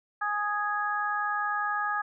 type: harmonic tone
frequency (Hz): 415.3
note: G#4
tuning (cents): 0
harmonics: 2 / 3 / 4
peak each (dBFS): -32 / -30 / -31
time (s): 0.21-2.02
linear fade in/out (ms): 10
effects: none